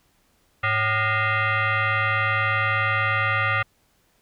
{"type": "tone with frequency modulation", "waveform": "sine", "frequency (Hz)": 106.1, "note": "G#2", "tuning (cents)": 38, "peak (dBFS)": -19, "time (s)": [0.63, 3.63], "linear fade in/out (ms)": 10, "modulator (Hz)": 658, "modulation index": 3.4, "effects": ["pink hiss -64 dBFS RMS until 4.21 s"]}